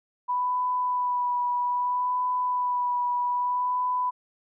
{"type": "tone with vibrato", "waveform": "sine", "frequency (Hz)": 987.8, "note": "B5", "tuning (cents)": 0, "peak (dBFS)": -23, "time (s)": [0.28, 4.11], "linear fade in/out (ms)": 20, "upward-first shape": "sine", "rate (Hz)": 0.62, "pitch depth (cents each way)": 18, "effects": []}